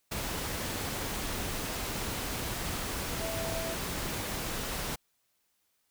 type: tone in noise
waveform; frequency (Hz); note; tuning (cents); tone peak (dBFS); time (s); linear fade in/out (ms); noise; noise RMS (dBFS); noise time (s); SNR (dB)
sine; 659.3; E5; 0; -36; 3.2-3.75; 10; pink; -35; 0.11-4.96; -4
effects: white hiss -75 dBFS RMS until 5.9 s